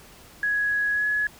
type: tone with pitch glide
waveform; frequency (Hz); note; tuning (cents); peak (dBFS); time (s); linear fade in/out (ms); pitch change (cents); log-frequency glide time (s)
sine; 1670 to 1692.3; G#6 to G#6; +9 to +32; -21; 0.43-1.27; 2; +23; 0.93-1.05
effects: pink hiss -49 dBFS RMS until 1.39 s